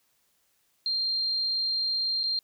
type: tone with dropouts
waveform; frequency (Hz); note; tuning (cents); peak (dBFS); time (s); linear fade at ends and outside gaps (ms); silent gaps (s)
sine; 4186; C8; 0; -25; 0.86-2.39; 1; 2.233-2.238
effects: white hiss -70 dBFS RMS until 2.43 s